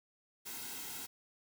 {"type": "noise with comb filter", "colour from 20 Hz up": "white", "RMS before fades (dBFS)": -44, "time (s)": [0.45, 1.07], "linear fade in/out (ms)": 20, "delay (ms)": 1.7, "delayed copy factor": -0.8, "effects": []}